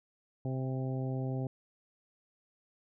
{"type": "harmonic tone with a mistuned harmonic", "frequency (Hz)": 130.81, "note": "C3", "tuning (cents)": 0, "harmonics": [1, 2, 3, 4, 5, 6], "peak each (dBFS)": [-33, -39, -43, -45, -47, -49], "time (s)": [0.45, 1.47], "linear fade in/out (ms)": 2, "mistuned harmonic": 6, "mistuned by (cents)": 16, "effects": []}